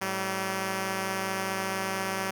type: tone pair together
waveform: 5% pulse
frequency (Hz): 108.1 / 191.67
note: A2 / G3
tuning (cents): -30 / -39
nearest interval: minor seventh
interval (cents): 991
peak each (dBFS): -26 / -18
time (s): 0.01-2.31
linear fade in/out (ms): 10
effects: none